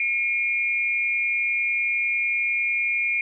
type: tone pair together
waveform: sine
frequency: 2169 / 2400 Hz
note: C#7 / D7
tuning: -38 / +37 cents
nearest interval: major second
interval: 175 cents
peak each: -26 / -22 dBFS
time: 0-3.21 s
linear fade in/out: 2 ms
effects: none